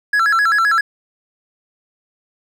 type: tone with vibrato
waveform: triangle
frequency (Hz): 1500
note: F#6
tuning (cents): +23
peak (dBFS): -10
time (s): 0.13-0.81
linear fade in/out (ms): 5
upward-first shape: square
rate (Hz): 7.7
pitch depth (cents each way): 190
effects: none